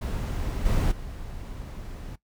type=noise with level steps; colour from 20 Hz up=brown; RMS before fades=-29 / -23 / -37 dBFS; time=0.01-2.16 s; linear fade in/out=10 ms; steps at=0.65 / 0.91 s; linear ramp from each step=10 ms; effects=noise-tail reverb RT60 0.1 s tail -18 dB re dry